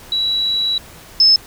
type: tone pair in turn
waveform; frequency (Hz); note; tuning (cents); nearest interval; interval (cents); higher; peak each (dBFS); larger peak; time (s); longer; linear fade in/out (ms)
sine; 3915 / 5226; B7 / E8; -16 / -16; perfect fourth; 500; second; -15 / -7; second; 0.12-0.78 / 1.2-1.36; first; 2
effects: pink hiss -40 dBFS RMS until 1.46 s